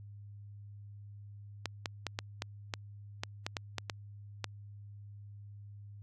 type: clicks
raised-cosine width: 0.2 ms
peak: -17 dBFS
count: 12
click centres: 1.657 / 1.858 / 2.067 / 2.189 / 2.421 / 2.738 / 3.235 / 3.465 / 3.568 / 3.783 / 3.898 / 4.443 s
effects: added 102 Hz sine -47 dBFS peak until 6.02 s + AAC 48 kbps